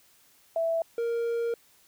sine / triangle tone pair in turn, 660 / 466.7 Hz, E5 / A#4, +2 / +2 cents, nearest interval tritone, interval 600 cents, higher first, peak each -24 dBFS, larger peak neither, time 0.56-0.82 / 0.98-1.54 s, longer second, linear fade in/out 2 ms, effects white hiss -61 dBFS RMS until 1.87 s

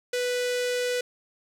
sawtooth tone with notch filter, 493.9 Hz, B4, in tune, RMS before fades -27 dBFS, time 0.13-1.01 s, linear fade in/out 5 ms, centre 1000 Hz, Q 1.8, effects low-pass 10000 Hz 12 dB/octave + 9-bit

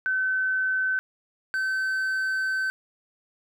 sine / triangle tone pair in turn, 1525 / 1535.6 Hz, G6 / G6, -48 / -36 cents, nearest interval unison, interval 12 cents, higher second, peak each -22 / -22 dBFS, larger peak neither, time 0.06-0.99 / 1.54-2.7 s, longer second, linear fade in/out 0 ms, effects none

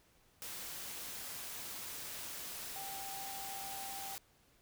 sine tone in noise, 784 Hz, G5, in tune, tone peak -46 dBFS, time 2.76-4.15 s, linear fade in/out 0 ms, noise white, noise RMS -45 dBFS, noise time 0.42-4.18 s, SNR -4 dB, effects pink hiss -69 dBFS RMS until 4.61 s

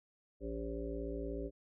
harmonic tone, 56.6 Hz, A1, 50 cents sharp, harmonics 1 / 3 / 5 / 7 / 9 / 10, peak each -42 / -50 / -44 / -43 / -47 / -48 dBFS, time 0.4-1.51 s, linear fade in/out 50 ms, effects none

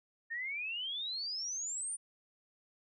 sine exponential sweep, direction up, 1800 to 9397 Hz, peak -36 dBFS, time 0.3-1.97 s, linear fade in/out 20 ms, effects none

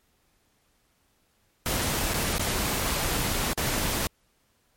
pink noise with dropouts, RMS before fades -27 dBFS, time 1.66-4.07 s, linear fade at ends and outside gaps 0 ms, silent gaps 2.136-2.141 / 2.382-2.395 / 3.532-3.576 s, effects pink hiss -68 dBFS RMS until 4.76 s + MP3 64 kbps

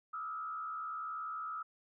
sine tone with frequency modulation, 1289 Hz, E6, 39 cents flat, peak -38 dBFS, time 0.13-1.63 s, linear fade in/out 10 ms, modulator 70.5 Hz, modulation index 0.88, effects none

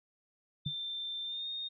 sine tone with pitch glide, 3571 to 3688 Hz, A7 to A#7, +25 to -19 cents, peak -36 dBFS, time 0.65-1.69 s, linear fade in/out 20 ms, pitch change +56 cents, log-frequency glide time 1.23-1.48 s
sine tone with exponential decay, 146.83 Hz, D3, in tune, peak -29 dBFS, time 0.66-0.75 s, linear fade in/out 5 ms, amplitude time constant 18 ms
effects none

